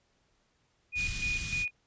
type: tone with tremolo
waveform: sine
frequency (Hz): 2461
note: D#7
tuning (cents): -20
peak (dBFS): -29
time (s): 0.92-1.71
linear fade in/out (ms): 50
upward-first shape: square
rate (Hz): 3.3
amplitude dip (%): 65
type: band-stop noise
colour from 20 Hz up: pink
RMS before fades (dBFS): -36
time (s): 0.95-1.66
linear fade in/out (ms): 50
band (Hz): 140 to 3000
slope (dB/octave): 12
effects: pink hiss -72 dBFS RMS until 1.86 s + resampled to 16000 Hz